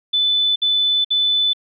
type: tone bursts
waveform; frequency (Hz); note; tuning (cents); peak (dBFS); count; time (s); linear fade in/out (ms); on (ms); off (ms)
sine; 3502; A7; -9; -14; 3; 0.13-1.534; 10; 430; 57
effects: none